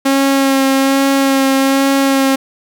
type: tone with vibrato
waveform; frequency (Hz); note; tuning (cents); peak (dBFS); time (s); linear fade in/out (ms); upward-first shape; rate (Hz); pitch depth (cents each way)
sawtooth; 271.4; C#4; -36; -6; 0.05-2.36; 10; sine; 1.2; 16
effects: none